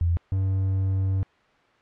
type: tone pair in turn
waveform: sine / triangle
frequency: 85 / 95.71 Hz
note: F2 / G2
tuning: -46 / -41 cents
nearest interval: major second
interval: 205 cents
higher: second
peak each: -19 dBFS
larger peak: neither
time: 0.01-0.17 / 0.32-1.23 s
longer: second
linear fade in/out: 0 ms
effects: white hiss -59 dBFS RMS until 1.81 s + low-pass 2000 Hz 12 dB/octave